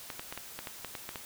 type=clicks; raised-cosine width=0.3 ms; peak=-22 dBFS; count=10; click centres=0.102 / 0.195 / 0.325 / 0.376 / 0.59 / 0.672 / 0.847 / 0.952 / 1.091 / 1.158 s; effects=white hiss -47 dBFS RMS until 1.25 s